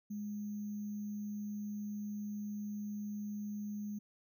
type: tone with sample-and-hold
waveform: sine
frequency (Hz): 207.3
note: G#3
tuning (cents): -3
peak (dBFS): -38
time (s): 0.1-3.99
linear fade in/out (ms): 10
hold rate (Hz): 6300
effects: none